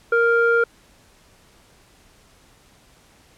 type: tone with low-pass filter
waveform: square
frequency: 466.2 Hz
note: A#4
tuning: in tune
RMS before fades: -17 dBFS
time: 0.12-0.64 s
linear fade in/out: 5 ms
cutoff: 1300 Hz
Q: 3.9
effects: pink hiss -54 dBFS RMS until 3.37 s + low-pass 11000 Hz 12 dB/octave